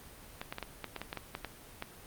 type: clicks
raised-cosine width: 0.3 ms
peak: -21 dBFS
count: 12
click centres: 0.415 / 0.525 / 0.584 / 0.627 / 0.843 / 0.963 / 1.016 / 1.129 / 1.173 / 1.351 / 1.447 / 1.824 s
effects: pink hiss -52 dBFS RMS until 2.06 s + Opus 32 kbps